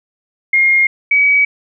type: tone pair in turn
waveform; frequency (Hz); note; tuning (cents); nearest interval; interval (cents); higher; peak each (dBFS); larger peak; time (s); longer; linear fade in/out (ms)
sine; 2134 / 2272; C7 / C#7; +34 / +42; minor second; 108; second; -8; neither; 0.53-0.87 / 1.11-1.45; neither; 5
effects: none